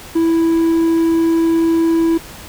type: tone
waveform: triangle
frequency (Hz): 329.6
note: E4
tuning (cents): 0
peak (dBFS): -9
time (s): 0.15-2.18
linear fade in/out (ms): 10
effects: pink hiss -35 dBFS RMS until 2.48 s